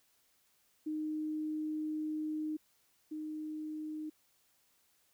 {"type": "tone pair in turn", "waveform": "sine", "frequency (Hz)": [308.4, 308.4], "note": ["D#4", "D#4"], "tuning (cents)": [-15, -15], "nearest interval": "unison", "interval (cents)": 0, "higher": "neither", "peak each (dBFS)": [-34, -38], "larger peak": "first", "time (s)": [[0.86, 2.57], [3.11, 4.1]], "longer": "first", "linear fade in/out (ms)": 10, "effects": ["white hiss -72 dBFS RMS until 5.13 s"]}